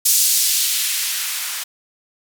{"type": "noise with band-pass filter sweep", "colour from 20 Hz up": "violet", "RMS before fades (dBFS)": -19, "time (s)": [0.05, 1.64], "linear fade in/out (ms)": 10, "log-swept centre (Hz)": [6000, 1200], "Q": 0.88, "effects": []}